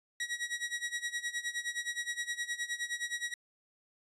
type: tone with tremolo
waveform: sawtooth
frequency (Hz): 1911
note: A#6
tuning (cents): +43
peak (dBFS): -28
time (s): 0.2-3.34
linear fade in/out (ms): 2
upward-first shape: sine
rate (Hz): 9.6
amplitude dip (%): 85
effects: resampled to 24000 Hz